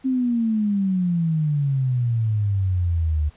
sine exponential sweep, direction down, 266.2 to 73.42 Hz, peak -18 dBFS, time 0.04-3.3 s, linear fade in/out 20 ms, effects pink hiss -55 dBFS RMS until 3.36 s + resampled to 8000 Hz

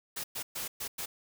white noise bursts at uneven times, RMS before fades -37 dBFS, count 5, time 0.16-0.24 / 0.35-0.43 / 0.55-0.68 / 0.8-0.88 / 0.98-1.06 s, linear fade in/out 10 ms, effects none

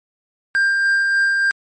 triangle tone with tremolo, 1592 Hz, G6, 26 cents sharp, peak -11 dBFS, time 0.55-1.51 s, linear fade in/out 0 ms, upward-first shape sine, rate 3.4 Hz, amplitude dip 25%, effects MP3 32 kbps

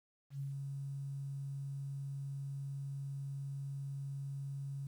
sine tone with ADSR envelope, 138.59 Hz, C#3, in tune, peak -37 dBFS, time 0.3-4.87 s, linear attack 99 ms, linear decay 120 ms, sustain -2 dB, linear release 3 ms, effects 11-bit

